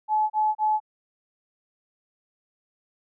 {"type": "tone bursts", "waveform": "sine", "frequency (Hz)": 858, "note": "A5", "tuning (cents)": -44, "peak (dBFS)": -19, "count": 3, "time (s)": [0.08, 0.802], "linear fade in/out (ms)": 50, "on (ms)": 220, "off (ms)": 31, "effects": []}